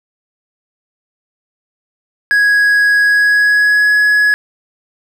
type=tone with pitch glide; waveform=triangle; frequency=1661.2 to 1683.4 Hz; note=G#6 to G#6; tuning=0 to +23 cents; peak=-6 dBFS; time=2.31-4.34 s; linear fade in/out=0 ms; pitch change=+23 cents; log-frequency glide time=3.04-3.94 s; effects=none